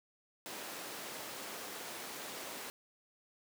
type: high-pass noise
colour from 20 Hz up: pink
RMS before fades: -45 dBFS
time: 0.46-2.7 s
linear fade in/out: 0 ms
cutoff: 330 Hz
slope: 12 dB/octave
effects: none